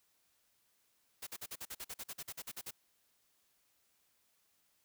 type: noise bursts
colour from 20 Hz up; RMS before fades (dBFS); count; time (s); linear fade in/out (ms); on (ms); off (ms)
white; -44; 16; 1.22-2.71; 10; 50; 46
effects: white hiss -75 dBFS RMS until 4.84 s

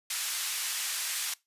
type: band-pass noise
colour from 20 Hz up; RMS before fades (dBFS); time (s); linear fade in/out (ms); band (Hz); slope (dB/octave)
white; -33; 0.1-1.34; 5; 1500 to 11000; 12
effects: noise-tail reverb RT60 0.2 s tail -21 dB re dry + resampled to 32000 Hz

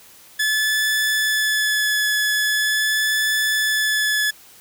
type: tone with vibrato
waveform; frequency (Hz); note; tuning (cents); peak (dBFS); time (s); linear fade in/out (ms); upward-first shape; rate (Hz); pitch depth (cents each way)
sawtooth; 1722; A6; -38; -14; 0.39-4.31; 10; sine; 0.42; 14
effects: white hiss -47 dBFS RMS until 4.6 s

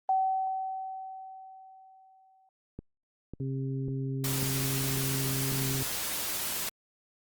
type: tone with exponential decay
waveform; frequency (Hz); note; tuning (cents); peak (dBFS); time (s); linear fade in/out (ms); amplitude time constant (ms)
sine; 762; G5; -49; -22; 0.09-2.49; 2; 520
type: click train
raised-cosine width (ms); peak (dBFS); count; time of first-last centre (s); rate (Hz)
3; -26; 6; 2.79-5.522; 1.83
type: harmonic tone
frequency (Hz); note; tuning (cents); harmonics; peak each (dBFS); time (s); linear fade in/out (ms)
134.2; C3; +44; 1 / 2 / 3; -31 / -37 / -41; 3.4-5.83; 2
type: noise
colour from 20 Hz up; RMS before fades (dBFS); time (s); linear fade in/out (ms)
white; -33; 4.24-6.69; 2
effects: Opus 24 kbps

